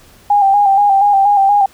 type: tone with vibrato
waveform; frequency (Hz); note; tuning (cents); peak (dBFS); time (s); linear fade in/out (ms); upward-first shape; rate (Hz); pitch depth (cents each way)
sine; 801; G5; +37; -7; 0.3-1.66; 5; square; 4.2; 40
effects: pink hiss -45 dBFS RMS until 1.73 s